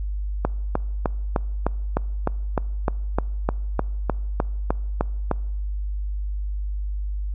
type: click train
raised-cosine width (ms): 1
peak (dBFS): -6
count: 17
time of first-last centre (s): 0.45-5.313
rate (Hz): 3.29
effects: noise-tail reverb RT60 1.0 s tail -24 dB re dry + added 50 Hz sine -24 dBFS peak until 7.34 s